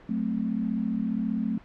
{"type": "chord", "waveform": "sine", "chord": "F# diminished", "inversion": "none", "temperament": "equal", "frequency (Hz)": [185, 220, 261.6], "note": ["F#3", "A3", "C4"], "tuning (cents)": [0, 0, 0], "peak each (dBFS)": [-32, -27, -32], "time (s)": [0.09, 1.58], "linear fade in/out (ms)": 5, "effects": ["pink hiss -51 dBFS RMS until 1.64 s", "low-pass 2000 Hz 12 dB/octave"]}